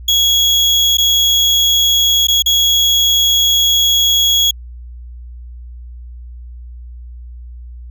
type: tone with dropouts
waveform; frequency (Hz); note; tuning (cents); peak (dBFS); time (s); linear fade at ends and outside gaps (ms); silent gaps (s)
35% pulse; 3333; G#7; +5; -8; 0.08-4.51; 5; 0.972-0.982 / 2.271-2.283 / 2.423-2.46
effects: added 60 Hz sine -29 dBFS peak until 7.9 s